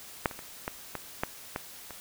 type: clicks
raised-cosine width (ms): 0.5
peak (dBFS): -9 / -25 / -27 / -16 / -18 / -12 / -16 / -26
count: 8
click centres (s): 0.258 / 0.312 / 0.391 / 0.679 / 0.953 / 1.235 / 1.561 / 1.907
effects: white hiss -47 dBFS RMS until 2 s